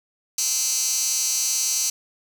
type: tone with high-pass filter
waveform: 15% pulse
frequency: 261.6 Hz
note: C4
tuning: in tune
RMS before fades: -23 dBFS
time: 0.38-1.9 s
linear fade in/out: 5 ms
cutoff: 6000 Hz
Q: 2.8
effects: none